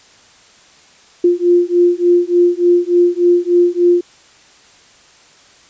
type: beating tone pair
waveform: sine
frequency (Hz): 349.2 / 352.6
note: F4 / F4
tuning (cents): 0 / +17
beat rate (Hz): 3.4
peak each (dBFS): -12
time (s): 1.24-4.01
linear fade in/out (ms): 5
effects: white hiss -46 dBFS RMS until 5.69 s + resampled to 16000 Hz